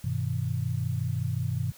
sine chord, G augmented, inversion none, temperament equal with one note detuned, 98 / 123.47 / 157.28 Hz, G2 / B2 / D#3, 0 / 0 / +19 cents, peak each -31 / -29 / -33 dBFS, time 0.04-1.72 s, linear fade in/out 5 ms, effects white hiss -53 dBFS RMS until 1.77 s

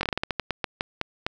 slowing click train, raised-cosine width 0.3 ms, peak -9 dBFS, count 14, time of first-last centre 0.01-1.265 s, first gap 21 ms, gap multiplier 1.23, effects none

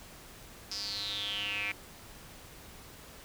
square tone with band-pass filter sweep, 102.6 Hz, G#2, 21 cents flat, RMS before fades -36 dBFS, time 0.71-1.72 s, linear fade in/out 5 ms, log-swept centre 5200 to 2300 Hz, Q 9, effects pink hiss -51 dBFS RMS until 3.24 s

